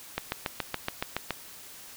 click train, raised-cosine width 0.3 ms, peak -12 dBFS, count 9, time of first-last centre 0.18-1.307 s, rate 7.1 Hz, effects white hiss -47 dBFS RMS until 1.96 s

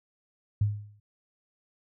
sine tone with exponential decay, 103.83 Hz, G#2, in tune, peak -19 dBFS, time 0.61-1 s, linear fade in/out 5 ms, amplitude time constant 83 ms, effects none

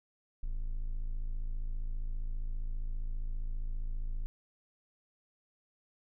triangle tone, 27.5 Hz, A0, in tune, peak -30 dBFS, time 0.43-4.26 s, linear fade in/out 0 ms, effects none

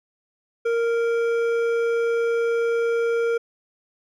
sine tone with hard clipping, 464.6 Hz, A#4, 6 cents flat, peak -21 dBFS, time 0.65-3.38 s, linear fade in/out 10 ms, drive 9 dB, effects none

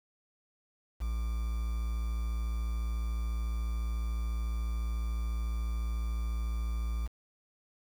triangle tone with quantisation, 57 Hz, A#1, 38 cents flat, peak -28 dBFS, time 1-7.08 s, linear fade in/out 20 ms, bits 8, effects none

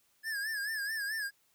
square tone with vibrato, 1700 Hz, G#6, 40 cents sharp, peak -34 dBFS, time 0.23-1.31 s, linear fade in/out 50 ms, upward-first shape sine, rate 4.6 Hz, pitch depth 99 cents each way, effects white hiss -71 dBFS RMS until 1.54 s

